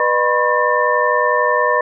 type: tone cluster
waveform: sine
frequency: 491.5 / 605 / 989 / 1080 / 1792 Hz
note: B4 / D#5 / B5 / C#6 / A6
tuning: -8 / -49 / +2 / -45 / +31 cents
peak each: -19 dBFS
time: 0-1.81 s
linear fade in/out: 2 ms
effects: none